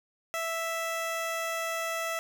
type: tone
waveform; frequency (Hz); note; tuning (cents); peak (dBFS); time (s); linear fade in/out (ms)
15% pulse; 659.3; E5; 0; -24; 0.34-2.19; 0
effects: 10-bit